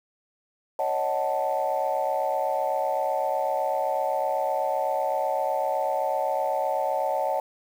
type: chord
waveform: sine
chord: D# half-diminished seventh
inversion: third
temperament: equal with one note detuned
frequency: 554.4 / 622.3 / 745.6 / 880 Hz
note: C#5 / D#5 / F#5 / A5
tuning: 0 / 0 / +13 / 0 cents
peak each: -28 dBFS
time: 0.79-7.4 s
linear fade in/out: 2 ms
effects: tanh soft clip ceiling -15 dBFS + 8-bit